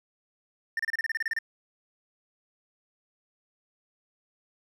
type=tone bursts; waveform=triangle; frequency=1806 Hz; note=A6; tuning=45 cents sharp; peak=-24 dBFS; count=12; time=0.77-1.388 s; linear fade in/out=2 ms; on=24 ms; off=30 ms; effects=none